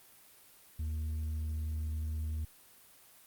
sine tone with tanh clipping, 77.78 Hz, D#2, in tune, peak -34 dBFS, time 0.79-2.45 s, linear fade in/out 5 ms, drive 4 dB, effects white hiss -59 dBFS RMS until 3.26 s + Opus 32 kbps

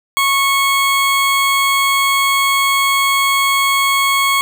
20% pulse tone, 1100 Hz, C#6, 14 cents flat, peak -7 dBFS, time 0.17-4.41 s, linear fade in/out 0 ms, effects none

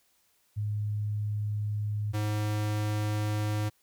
sine / square tone pair in turn, 104.8 / 105.65 Hz, G#2 / G#2, +16 / +30 cents, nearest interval unison, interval 14 cents, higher second, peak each -28 / -28 dBFS, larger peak neither, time 0.56-2.13 / 2.13-3.7 s, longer neither, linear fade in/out 20 ms, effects white hiss -69 dBFS RMS until 3.82 s

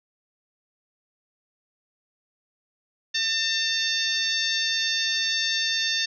harmonic tone, 901 Hz, A5, 41 cents sharp, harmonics 2 / 3 / 4 / 5 / 6 / 7, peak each -29 / -32 / -27 / -29 / -31 / -35 dBFS, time 3.14-6.06 s, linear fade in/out 10 ms, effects none

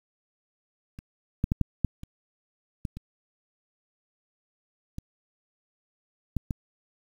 clicks, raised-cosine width 5 ms, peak -29 / -11 / -11 / -10 / -10 / -27 / -18 / -25 / -22 / -14 / -16 dBFS, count 11, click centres 0.989 / 1.441 / 1.519 / 1.613 / 1.847 / 2.034 / 2.852 / 2.97 / 4.984 / 6.367 / 6.508 s, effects 8-bit

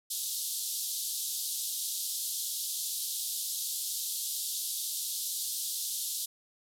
white band-pass noise, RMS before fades -35 dBFS, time 0.1-6.26 s, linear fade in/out 10 ms, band 3400 to 14000 Hz, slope 48 dB/octave, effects none

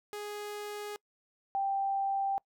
sawtooth / sine tone pair in turn, 415.3 / 785.5 Hz, G#4 / G5, 0 / +3 cents, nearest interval major seventh, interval 1103 cents, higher second, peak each -34 / -28 dBFS, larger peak second, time 0.13-0.96 / 1.55-2.38 s, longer neither, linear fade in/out 0 ms, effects noise-tail reverb RT60 0.1 s tail -25 dB re dry

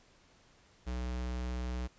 square tone, 61.74 Hz, B1, in tune, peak -35 dBFS, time 0.86-1.88 s, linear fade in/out 20 ms, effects pink hiss -64 dBFS RMS until 1.98 s + resampled to 16000 Hz

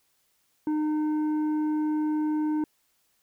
triangle tone with tanh clipping, 305.5 Hz, D#4, 32 cents flat, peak -25 dBFS, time 0.67-2.64 s, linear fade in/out 2 ms, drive 11 dB, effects white hiss -70 dBFS RMS until 3.22 s

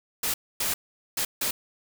white noise bursts at uneven times, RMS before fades -27 dBFS, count 4, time 0.23-0.34 / 0.6-0.74 / 1.17-1.25 / 1.41-1.51 s, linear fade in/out 5 ms, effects none

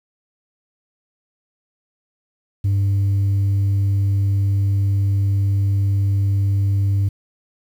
sine tone, 99 Hz, G2, 18 cents sharp, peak -12 dBFS, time 2.64-7.09 s, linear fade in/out 10 ms, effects tanh soft clip ceiling -14 dBFS + 8-bit

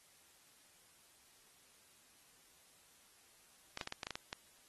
clicks, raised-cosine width 0.2 ms, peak -24 dBFS, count 9, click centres 3.774 / 3.812 / 3.874 / 3.924 / 4.032 / 4.069 / 4.107 / 4.155 / 4.329 s, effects white hiss -66 dBFS RMS until 4.68 s + AAC 32 kbps

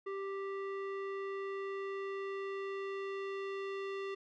square tone with low-pass filter sweep, 392 Hz, G4, in tune, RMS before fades -40 dBFS, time 0.06-4.15 s, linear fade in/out 10 ms, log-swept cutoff 1700 to 3000 Hz, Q 1.3, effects none

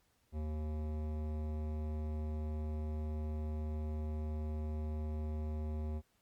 sine tone with hard clipping, 76.8 Hz, D#2, 22 cents flat, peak -38 dBFS, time 0.32-6.02 s, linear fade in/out 50 ms, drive 16 dB, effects pink hiss -75 dBFS RMS until 6.21 s + Opus 48 kbps

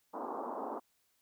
white band-pass noise, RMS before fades -40 dBFS, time 0.13-0.8 s, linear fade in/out 20 ms, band 230 to 1100 Hz, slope 48 dB/octave, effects white hiss -75 dBFS RMS until 1.21 s

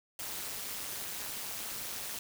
white noise with amplitude modulation, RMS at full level -36 dBFS, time 0.19-2.19 s, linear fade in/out 2 ms, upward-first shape sine, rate 210 Hz, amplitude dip 85%, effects none

